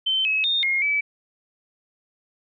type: tone with pitch steps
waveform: sine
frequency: 3087 / 2569 / 3662 / 2143 / 2298 Hz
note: G7 / E7 / A#7 / C7 / D7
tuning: -27 / -45 / -32 / +41 / -38 cents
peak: -19 dBFS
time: 0.06-1.01 s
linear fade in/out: 10 ms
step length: 190 ms
effects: none